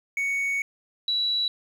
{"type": "tone pair in turn", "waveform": ["triangle", "sine"], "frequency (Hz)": [2227, 3925], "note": ["C#7", "B7"], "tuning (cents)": [7, -11], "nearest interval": "minor seventh", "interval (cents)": 982, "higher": "second", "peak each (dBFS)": -22, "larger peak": "neither", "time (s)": [[0.17, 0.62], [1.08, 1.48]], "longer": "first", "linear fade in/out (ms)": 2, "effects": ["9-bit"]}